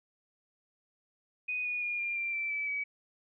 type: tone with pitch steps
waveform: sine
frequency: 2489 / 2458 / 2427 / 2396 / 2366 / 2336 / 2306 / 2277 Hz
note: D#7 / D#7 / D#7 / D7 / D7 / D7 / D7 / C#7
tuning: 0 / -22 / -44 / +34 / +12 / -10 / -32 / +46 cents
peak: -31 dBFS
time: 1.48-2.84 s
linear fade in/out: 10 ms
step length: 170 ms
effects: none